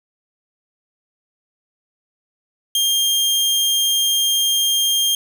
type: tone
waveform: sawtooth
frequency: 3206 Hz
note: G7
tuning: 38 cents sharp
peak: -12 dBFS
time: 2.75-5.15 s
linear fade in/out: 2 ms
effects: none